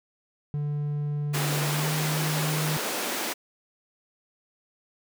triangle tone with pitch glide, 146.83 to 153.6 Hz, D3 to D#3, 0 to -22 cents, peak -24 dBFS, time 0.54-2.77 s, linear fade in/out 0 ms, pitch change +78 cents, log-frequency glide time 1.67-1.89 s
pink high-pass noise, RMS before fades -30 dBFS, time 1.33-3.34 s, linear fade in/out 20 ms, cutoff 250 Hz, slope 24 dB/octave
effects none

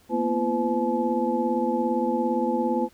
sine tone cluster, 230.3 / 247.8 / 341.1 / 507 / 858 Hz, A#3 / B3 / F4 / B4 / A5, -21 / +6 / -41 / +45 / -44 cents, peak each -28 dBFS, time 0.09-2.89 s, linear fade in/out 50 ms, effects pink hiss -58 dBFS RMS until 2.93 s

